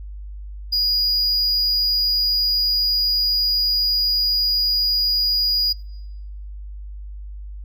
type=tone; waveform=triangle; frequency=4894 Hz; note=D#8; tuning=29 cents flat; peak=-16 dBFS; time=0.72-5.73 s; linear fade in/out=10 ms; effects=noise-tail reverb RT60 0.9 s tail -25 dB re dry + added 50 Hz sine -31 dBFS peak until 7.64 s

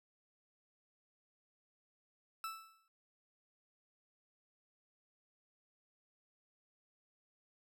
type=tone with exponential decay; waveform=40% pulse; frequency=1318.5 Hz; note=E6; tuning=in tune; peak=-37 dBFS; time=2.44-2.88 s; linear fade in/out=1 ms; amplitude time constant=94 ms; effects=none

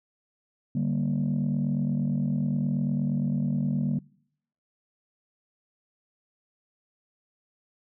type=chord; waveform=sine; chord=G minor; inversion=second; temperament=just; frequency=147 / 196 / 235.2 Hz; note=D3 / G3 / Bb3; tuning=+2 / 0 / +16 cents; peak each=-26 / -28 / -27 dBFS; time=0.75-3.99 s; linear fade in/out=5 ms; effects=noise-tail reverb RT60 0.7 s tail -25 dB re dry + tanh soft clip ceiling -19 dBFS

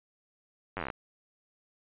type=slowing click train; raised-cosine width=0.5 ms; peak=-19 dBFS; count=11; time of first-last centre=0.77-0.902 s; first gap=10 ms; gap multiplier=1.06; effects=resampled to 8000 Hz

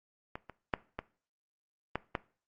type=clicks; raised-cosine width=0.5 ms; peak=-24 / -29 / -13 / -20 / -16 / -16 dBFS; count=6; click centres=0.355 / 0.497 / 0.738 / 0.99 / 1.956 / 2.152 s; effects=noise-tail reverb RT60 0.4 s tail -19 dB re dry + Opus 48 kbps

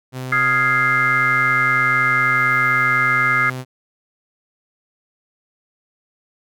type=tone; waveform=sawtooth; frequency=128.6 Hz; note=C3; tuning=30 cents flat; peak=-22 dBFS; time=0.12-3.65 s; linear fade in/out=50 ms
type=chord; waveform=sine; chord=F minor seventh; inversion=third; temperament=equal; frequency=1244.5 / 1396.9 / 1661.2 / 2093 Hz; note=Eb6 / F6 / Ab6 / C7; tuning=0 / 0 / 0 / 0 cents; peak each=-20 / -21 / -20 / -18 dBFS; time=0.32-3.5 s; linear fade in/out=5 ms
effects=none

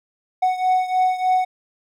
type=beating tone pair; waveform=triangle; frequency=740 / 743.3 Hz; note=F#5 / F#5; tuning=0 / +8 cents; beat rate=3.3 Hz; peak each=-16 / -20 dBFS; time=0.42-1.45 s; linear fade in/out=10 ms; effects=none

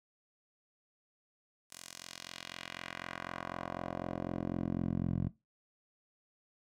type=tone with band-pass filter sweep; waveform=10% pulse; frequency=44 Hz; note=F1; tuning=14 cents sharp; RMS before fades=-39 dBFS; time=1.7-5.29 s; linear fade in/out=20 ms; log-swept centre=8400 to 140 Hz; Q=1.1; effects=noise-tail reverb RT60 0.2 s tail -17 dB re dry

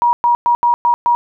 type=tone bursts at uneven times; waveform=sine; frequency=955 Hz; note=A#5; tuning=42 cents sharp; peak=-9 dBFS; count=6; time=0.02-0.13 / 0.24-0.35 / 0.46-0.55 / 0.63-0.74 / 0.85-0.94 / 1.06-1.15 s; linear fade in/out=0 ms; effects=none

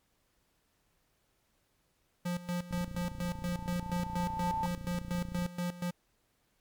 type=tone with tremolo; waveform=square; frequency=176.3 Hz; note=F3; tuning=17 cents sharp; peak=-32 dBFS; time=2.25-5.91 s; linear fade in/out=10 ms; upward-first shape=square; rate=4.2 Hz; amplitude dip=80%
type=tone with exponential growth; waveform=sine; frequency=885 Hz; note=A5; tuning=10 cents sharp; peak=-29 dBFS; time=2.26-4.66 s; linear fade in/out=2 ms; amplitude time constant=520 ms
type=click train; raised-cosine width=5 ms; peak=-30 dBFS; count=82; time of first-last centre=2.71-5.456 s; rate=29.5 Hz
effects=pink hiss -74 dBFS RMS until 6.6 s + MP3 96 kbps

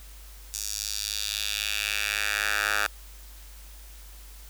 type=tone with high-pass filter sweep; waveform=10% pulse; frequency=103.83 Hz; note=G#2; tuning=in tune; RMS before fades=-29 dBFS; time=0.54-2.87 s; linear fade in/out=0 ms; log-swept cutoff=6300 to 1300 Hz; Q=1.9; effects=added 50 Hz sine -44 dBFS peak until 4.49 s + white hiss -51 dBFS RMS until 4.49 s

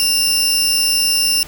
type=tone pair together; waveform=sawtooth; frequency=2794 / 5274 Hz; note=F7 / E8; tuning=0 / 0 cents; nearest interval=major seventh; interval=1100 cents; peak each=-15 / -12 dBFS; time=0-1.43 s; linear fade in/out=0 ms; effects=pink hiss -36 dBFS RMS until 1.47 s

